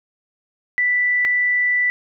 sine tone pair in turn, 1975.5 / 1975.5 Hz, B6 / B6, 0 / 0 cents, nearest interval unison, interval 0 cents, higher neither, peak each -15 dBFS, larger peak neither, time 0.78-1.25 / 1.25-1.9 s, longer second, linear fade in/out 0 ms, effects none

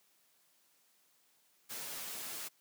white noise with comb filter, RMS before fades -43 dBFS, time 1.69-2.49 s, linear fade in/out 20 ms, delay 10 ms, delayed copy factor -0.55, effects white hiss -71 dBFS RMS until 2.6 s + high-pass 150 Hz 12 dB/octave

